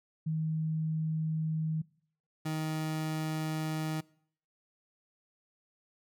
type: tone pair in turn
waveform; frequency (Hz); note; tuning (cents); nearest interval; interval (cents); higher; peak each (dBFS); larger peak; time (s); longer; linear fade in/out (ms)
sine / 30% pulse; 158.1 / 156.74; D#3 / D#3; +28 / +13; unison; 15; first; -29 / -29; neither; 0.26-1.82 / 2.45-4.01; neither; 10
effects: noise-tail reverb RT60 0.6 s tail -23 dB re dry